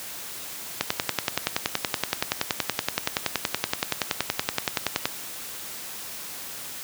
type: click train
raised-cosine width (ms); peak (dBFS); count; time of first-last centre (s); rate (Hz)
0.2; -4; 46; 0.81-5.055; 10.6
effects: white hiss -37 dBFS RMS until 6.83 s + high-pass 80 Hz 12 dB/octave